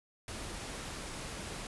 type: noise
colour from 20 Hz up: pink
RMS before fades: -42 dBFS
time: 0.28-1.67 s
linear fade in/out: 2 ms
effects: resampled to 24000 Hz